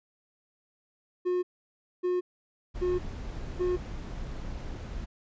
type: tone bursts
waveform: triangle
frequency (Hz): 360.3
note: F#4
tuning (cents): -46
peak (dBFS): -23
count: 4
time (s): 1.25-3.77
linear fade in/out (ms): 20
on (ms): 180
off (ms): 600
type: noise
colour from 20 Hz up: brown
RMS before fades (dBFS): -37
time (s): 2.74-5.06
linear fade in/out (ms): 20
effects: resampled to 16000 Hz